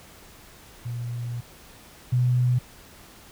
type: tone pair in turn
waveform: sine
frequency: 119.9 / 124.3 Hz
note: A#2 / B2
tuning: +49 / +12 cents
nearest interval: minor second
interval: 63 cents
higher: second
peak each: -28 / -18 dBFS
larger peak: second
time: 0.85-1.41 / 2.12-2.59 s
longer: first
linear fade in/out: 10 ms
effects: pink hiss -49 dBFS RMS until 3.31 s